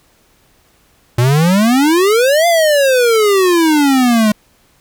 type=exponential two-way sweep; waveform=square; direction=up then down; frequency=116.54 to 698.5 to 207.9 Hz; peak=-9 dBFS; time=1.18-4.32 s; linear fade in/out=5 ms; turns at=2.47 s; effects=pink hiss -53 dBFS RMS until 4.8 s